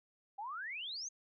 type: exponential sweep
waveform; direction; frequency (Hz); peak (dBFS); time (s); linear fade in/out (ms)
sine; up; 770 to 6600; -40; 0.38-1.09; 10
effects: none